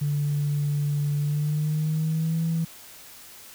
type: tone with pitch glide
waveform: sine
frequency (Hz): 145.3 to 164.04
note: D3 to E3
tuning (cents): -18 to -8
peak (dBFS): -21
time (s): 0.01-2.65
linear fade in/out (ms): 10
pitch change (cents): +210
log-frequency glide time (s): 1.18-2.44
effects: tanh soft clip ceiling -18 dBFS + white hiss -46 dBFS RMS until 3.54 s